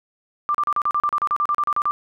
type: tone bursts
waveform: sine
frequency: 1184 Hz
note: D6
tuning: 14 cents sharp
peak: -17 dBFS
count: 16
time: 0.49-1.91 s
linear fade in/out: 0 ms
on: 55 ms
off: 36 ms
effects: none